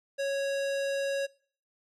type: tone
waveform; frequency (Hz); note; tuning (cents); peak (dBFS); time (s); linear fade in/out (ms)
square; 553; C#5; -4; -29; 0.18-1.27; 20
effects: noise-tail reverb RT60 0.5 s tail -23 dB re dry + low-pass 8000 Hz 12 dB/octave